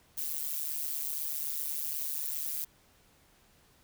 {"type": "noise with amplitude modulation", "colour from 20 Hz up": "violet", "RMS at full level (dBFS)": -31, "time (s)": [0.17, 2.65], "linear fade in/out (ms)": 10, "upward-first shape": "sine", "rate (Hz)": 148, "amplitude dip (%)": 95, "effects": ["pink hiss -64 dBFS RMS until 3.83 s"]}